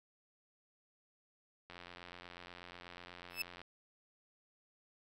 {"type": "click train", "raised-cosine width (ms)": 0.3, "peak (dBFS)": -34, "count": 170, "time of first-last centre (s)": [1.7, 3.616], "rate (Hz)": 88.2}
{"type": "tone with exponential growth", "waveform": "30% pulse", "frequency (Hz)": 2618, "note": "E7", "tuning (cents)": -13, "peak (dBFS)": -29, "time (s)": [3.3, 3.42], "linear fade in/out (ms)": 5, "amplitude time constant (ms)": 25}
{"effects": []}